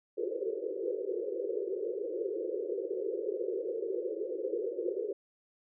pink band-pass noise, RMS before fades -35 dBFS, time 0.17-5.13 s, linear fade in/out 10 ms, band 350 to 520 Hz, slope 96 dB/octave, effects none

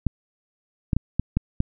clicks, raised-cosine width 5 ms, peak -8 dBFS, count 6, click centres 0.067 / 0.932 / 0.966 / 1.196 / 1.37 / 1.604 s, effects none

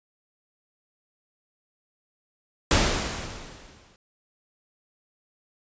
pink noise with exponential decay, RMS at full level -18 dBFS, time 2.71-3.96 s, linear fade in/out 1 ms, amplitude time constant 270 ms, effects resampled to 16000 Hz

